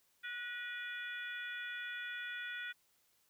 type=harmonic tone with a mistuned harmonic; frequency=488.7 Hz; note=B4; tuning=18 cents flat; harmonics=3 / 4 / 5 / 6 / 7; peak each=-43 / -46 / -49 / -59 / -50 dBFS; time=0.23-2.73 s; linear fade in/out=20 ms; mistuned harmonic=4; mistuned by=-40 cents; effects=white hiss -74 dBFS RMS until 3.29 s